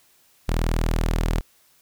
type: tone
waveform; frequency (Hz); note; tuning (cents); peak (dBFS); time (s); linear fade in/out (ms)
sawtooth; 40.38; E1; -35; -16; 0.48-1.41; 10
effects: white hiss -59 dBFS RMS until 1.81 s